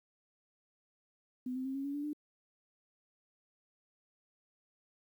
sine tone with pitch steps, 252.2 / 259.3 / 266.6 / 274.1 / 281.8 / 289.7 / 297.8 Hz, B3 / C4 / C4 / C#4 / C#4 / D4 / D4, +36 / -15 / +33 / -19 / +29 / -24 / +24 cents, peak -35 dBFS, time 1.46-2.132 s, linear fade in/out 5 ms, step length 96 ms, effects 11-bit

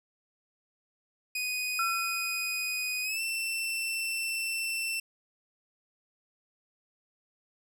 sawtooth tone with pitch glide, 2489 to 2683 Hz, D#7 to E7, 0 to +30 cents, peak -27 dBFS, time 1.35-5 s, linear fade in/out 5 ms, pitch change +130 cents, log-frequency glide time 3.03-3.21 s
sine tone with exponential decay, 1355 Hz, E6, 47 cents sharp, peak -26 dBFS, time 1.79-3.04 s, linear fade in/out 2 ms, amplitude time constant 270 ms
effects none

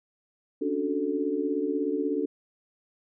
sine chord, D major seventh, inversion third, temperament equal, 277.2 / 293.7 / 370 / 440 Hz, C#4 / D4 / F#4 / A4, 0 / 0 / 0 / 0 cents, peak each -33 / -29 / -32 / -30 dBFS, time 0.61-2.26 s, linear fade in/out 10 ms, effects none

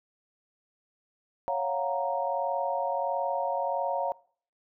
sine chord, Gb major seventh, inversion second, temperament equal, 554.4 / 698.5 / 740 / 932.3 Hz, Db5 / F5 / Gb5 / Bb5, 0 / 0 / 0 / 0 cents, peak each -31 / -32 / -35 / -31 dBFS, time 1.48-4.12 s, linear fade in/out 0 ms, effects noise-tail reverb RT60 0.5 s tail -22 dB re dry

